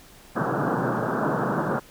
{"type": "band-pass noise", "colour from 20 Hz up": "pink", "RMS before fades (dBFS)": -25, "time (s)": [0.35, 1.8], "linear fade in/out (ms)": 20, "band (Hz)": [120, 1600], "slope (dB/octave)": 96, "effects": ["pink hiss -50 dBFS RMS until 1.9 s"]}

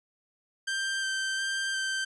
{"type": "tone with vibrato", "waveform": "sawtooth", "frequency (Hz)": 1568, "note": "G6", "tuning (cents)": 0, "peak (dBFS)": -25, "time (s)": [0.67, 2.05], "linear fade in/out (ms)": 10, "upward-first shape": "square", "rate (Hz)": 1.4, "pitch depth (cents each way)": 10, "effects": ["resampled to 22050 Hz"]}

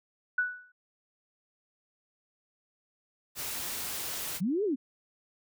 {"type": "tone with exponential decay", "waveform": "sine", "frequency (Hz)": 1480, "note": "F#6", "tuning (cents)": 0, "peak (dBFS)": -22, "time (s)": [0.38, 0.72], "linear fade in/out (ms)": 5, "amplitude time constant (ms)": 73}
{"type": "noise", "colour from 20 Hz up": "white", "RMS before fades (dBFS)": -36, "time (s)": [3.35, 4.41], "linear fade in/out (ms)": 50}
{"type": "linear two-way sweep", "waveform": "sine", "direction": "up then down", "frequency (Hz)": [155.56, 440, 236.3], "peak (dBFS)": -26, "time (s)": [4.4, 4.76], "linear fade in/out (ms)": 20, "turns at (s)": 4.64}
{"effects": []}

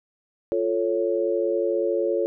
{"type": "chord", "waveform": "sine", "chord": "F augmented", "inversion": "none", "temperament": "equal", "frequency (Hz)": [349.2, 440, 554.4], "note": ["F4", "A4", "C#5"], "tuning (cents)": [0, 0, 0], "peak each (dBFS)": -25, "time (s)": [0.52, 2.26], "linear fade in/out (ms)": 0, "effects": []}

